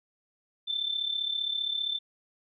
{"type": "tone with amplitude modulation", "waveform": "sine", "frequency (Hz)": 3544, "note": "A7", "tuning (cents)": 12, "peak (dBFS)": -25, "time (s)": [0.67, 1.99], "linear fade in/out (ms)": 20, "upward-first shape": "sine", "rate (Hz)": 35.2, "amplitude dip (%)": 70, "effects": []}